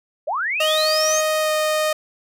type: linear sweep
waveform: sine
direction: up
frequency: 523.3 to 6645 Hz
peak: -20 dBFS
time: 0.27-1.21 s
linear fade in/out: 10 ms
type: tone with pitch glide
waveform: sawtooth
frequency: 622.3 to 617.6 Hz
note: D#5 to D#5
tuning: 0 to -13 cents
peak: -14 dBFS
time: 0.6-1.93 s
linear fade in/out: 5 ms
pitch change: -13 cents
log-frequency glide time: 1.41-1.51 s
effects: none